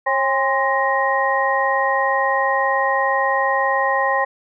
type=tone cluster; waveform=sine; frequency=543 / 807 / 1045 / 1876 Hz; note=C#5 / G#5 / C6 / A#6; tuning=-36 / -50 / -2 / +11 cents; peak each=-22 / -21 / -21 / -21 dBFS; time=0.06-4.25 s; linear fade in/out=10 ms; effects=none